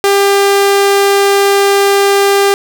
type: tone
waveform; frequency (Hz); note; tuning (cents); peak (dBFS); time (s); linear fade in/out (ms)
sawtooth; 398.4; G4; +28; -3; 0.04-2.54; 0
effects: none